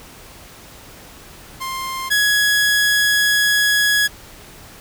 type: tone pair in turn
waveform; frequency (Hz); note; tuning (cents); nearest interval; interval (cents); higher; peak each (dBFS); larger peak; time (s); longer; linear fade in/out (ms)
sawtooth; 1054 / 1674.3; C6 / G#6; +12 / +14; minor sixth; 802; second; -20 / -10; second; 1.6-2.1 / 2.1-4.08; second; 20
effects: pink hiss -41 dBFS RMS until 4.8 s